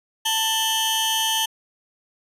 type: tone cluster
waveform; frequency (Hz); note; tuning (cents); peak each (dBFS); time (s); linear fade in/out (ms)
sawtooth; 888 / 2989 / 3213; A5 / F#7 / G7; +16 / +17 / +42; -21; 0.25-1.46; 10
effects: resampled to 32000 Hz